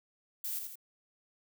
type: noise with echo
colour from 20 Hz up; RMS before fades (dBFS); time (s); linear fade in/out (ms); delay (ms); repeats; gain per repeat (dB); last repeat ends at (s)
violet; -37; 0.44-0.59; 5; 83; 2; -5; 0.756
effects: none

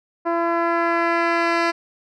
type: tone with low-pass filter sweep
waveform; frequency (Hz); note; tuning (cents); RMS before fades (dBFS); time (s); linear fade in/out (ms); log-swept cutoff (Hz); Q
10% pulse; 337.7; E4; +42; -20; 0.25-1.72; 20; 940 to 4100; 0.97
effects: none

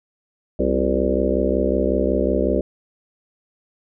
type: harmonic tone with a mistuned harmonic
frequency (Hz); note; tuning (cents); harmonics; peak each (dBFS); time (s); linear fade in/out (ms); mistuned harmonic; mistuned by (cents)
65.41; C2; 0; 1 / 3 / 4 / 5 / 6 / 7 / 8 / 9; -25 / -25 / -25 / -25 / -25 / -25 / -25 / -25; 0.59-2.61; 5; 5; +74
effects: none

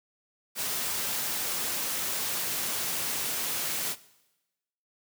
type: noise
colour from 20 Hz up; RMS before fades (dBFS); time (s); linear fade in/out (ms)
white; -31; 0.55-3.96; 50
effects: noise-tail reverb RT60 1.0 s tail -19 dB re dry + high-pass 100 Hz 12 dB/octave

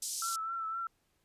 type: band-pass noise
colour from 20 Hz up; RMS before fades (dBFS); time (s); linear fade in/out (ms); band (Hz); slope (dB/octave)
white; -38; 0.02-0.36; 5; 4800 to 9600; 24
type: tone with vibrato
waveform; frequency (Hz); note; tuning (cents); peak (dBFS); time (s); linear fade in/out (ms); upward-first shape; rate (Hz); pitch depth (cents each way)
sine; 1335; E6; +22; -34; 0.22-0.87; 2; triangle; 3.9; 44
effects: pink hiss -75 dBFS RMS until 1.24 s + resampled to 32000 Hz

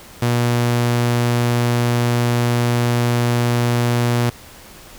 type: tone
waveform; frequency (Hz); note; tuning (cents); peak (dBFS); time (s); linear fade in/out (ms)
sawtooth; 120; B2; -49; -11; 0.22-4.3; 5
effects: pink hiss -41 dBFS RMS until 4.98 s

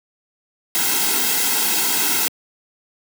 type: noise with comb filter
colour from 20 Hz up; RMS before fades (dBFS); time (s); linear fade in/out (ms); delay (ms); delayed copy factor
white; -19; 0.75-2.28; 0; 1.7; -0.9
effects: high-pass 200 Hz 12 dB/octave

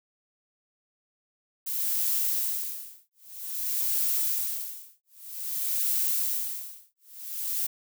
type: noise with tremolo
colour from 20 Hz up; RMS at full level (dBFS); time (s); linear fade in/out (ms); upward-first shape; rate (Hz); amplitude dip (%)
violet; -26; 1.66-7.67; 10; sine; 0.52; 100
effects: none

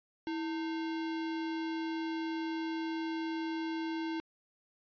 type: tone with sample-and-hold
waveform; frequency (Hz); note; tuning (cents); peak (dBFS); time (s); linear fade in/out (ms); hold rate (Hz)
sine; 324.5; E4; -27; -33; 0.27-4.2; 0; 1225
effects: resampled to 11025 Hz

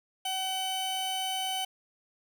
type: tone pair together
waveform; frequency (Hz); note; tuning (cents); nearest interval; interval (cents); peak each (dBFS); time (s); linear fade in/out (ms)
45% pulse; 758 / 3032; F#5 / F#7; +42 / +42; 2 octaves; 2400; -33 / -33; 0.25-1.65; 5
effects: none

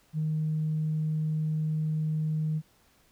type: tone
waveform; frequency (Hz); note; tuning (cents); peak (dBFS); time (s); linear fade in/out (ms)
sine; 155.5; D#3; -1; -25; 0.13-2.62; 50
effects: tanh soft clip ceiling -21 dBFS + pink hiss -64 dBFS RMS until 3.11 s

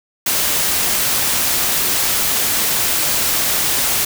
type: noise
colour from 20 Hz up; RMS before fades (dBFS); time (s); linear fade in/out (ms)
white; -17; 0.26-4.05; 5
effects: none

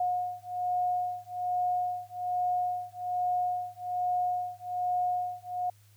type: beating tone pair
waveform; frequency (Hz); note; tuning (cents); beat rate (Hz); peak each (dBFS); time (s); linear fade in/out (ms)
sine; 721 / 722.2; F#5 / F#5; -45 / -42; 1.2; -31; 0-5.7; 5
effects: added 103 Hz sine -57 dBFS peak until 5.96 s + white hiss -65 dBFS RMS until 5.96 s

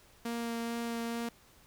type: tone with vibrato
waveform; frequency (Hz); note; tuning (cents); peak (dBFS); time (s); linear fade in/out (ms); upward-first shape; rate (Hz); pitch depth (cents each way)
sawtooth; 232.9; A#3; -1; -30; 0.25-1.29; 5; sine; 2.3; 9
effects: pink hiss -61 dBFS RMS until 1.66 s

